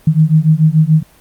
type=beating tone pair; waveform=sine; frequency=153.5 / 160.4 Hz; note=D#3 / E3; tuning=-23 / -47 cents; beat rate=6.9 Hz; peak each=-10 dBFS; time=0.07-1.03 s; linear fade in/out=5 ms; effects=pink hiss -47 dBFS RMS until 1.2 s + Opus 24 kbps